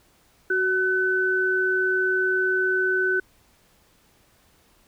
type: tone pair together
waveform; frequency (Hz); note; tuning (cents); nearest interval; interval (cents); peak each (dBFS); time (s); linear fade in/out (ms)
sine; 373.3 / 1507.5; F#4 / F#6; +15 / +32; 2 octaves; 2417; -24 / -21; 0.5-3.2; 5
effects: pink hiss -60 dBFS RMS until 4.87 s